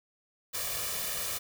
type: noise with comb filter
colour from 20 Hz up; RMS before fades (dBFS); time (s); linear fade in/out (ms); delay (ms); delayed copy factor
white; -34; 0.53-1.39; 20; 1.7; +0.65
effects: none